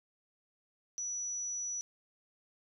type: tone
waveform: sine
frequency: 5900 Hz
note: F#8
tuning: 6 cents flat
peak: -35 dBFS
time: 0.98-1.81 s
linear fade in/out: 0 ms
effects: none